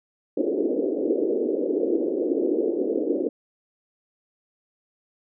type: band-pass noise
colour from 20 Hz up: pink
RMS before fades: -24 dBFS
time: 0.37-3.29 s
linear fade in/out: 5 ms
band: 280 to 500 Hz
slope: 48 dB/octave
effects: none